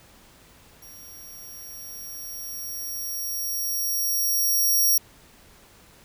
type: tone with level ramp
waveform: 5% pulse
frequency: 5650 Hz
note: F8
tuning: 19 cents sharp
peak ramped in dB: -38 to -11 dBFS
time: 0.82-4.98 s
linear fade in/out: 5 ms
effects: pink hiss -53 dBFS RMS until 6.04 s